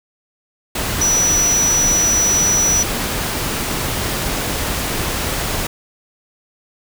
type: tone in noise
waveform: sine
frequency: 5900 Hz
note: F#8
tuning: 6 cents flat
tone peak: -13 dBFS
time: 1.01-2.83 s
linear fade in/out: 5 ms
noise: pink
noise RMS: -21 dBFS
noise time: 0.75-5.67 s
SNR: +5 dB
effects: none